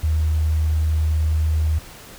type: tone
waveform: sine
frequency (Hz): 78.1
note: D#2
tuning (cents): +7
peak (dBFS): -16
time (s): 0.03-1.79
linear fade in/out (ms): 10
effects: pink hiss -41 dBFS RMS until 2.18 s